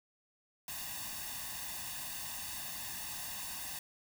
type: noise with comb filter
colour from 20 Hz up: white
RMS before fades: -42 dBFS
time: 0.68-3.79 s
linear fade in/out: 2 ms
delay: 1.1 ms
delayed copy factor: +0.85
effects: none